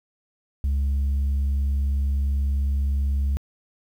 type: tone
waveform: sine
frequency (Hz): 69.3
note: C#2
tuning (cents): 0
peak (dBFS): -17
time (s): 0.64-3.37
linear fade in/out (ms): 0
effects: tanh soft clip ceiling -19 dBFS + 9-bit